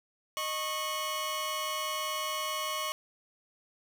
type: tone cluster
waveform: sawtooth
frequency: 617 / 1096 / 2959 Hz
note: D#5 / C#6 / F#7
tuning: -15 / -20 / -1 cents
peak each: -35 / -30 / -35 dBFS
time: 0.37-2.92 s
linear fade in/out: 0 ms
effects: none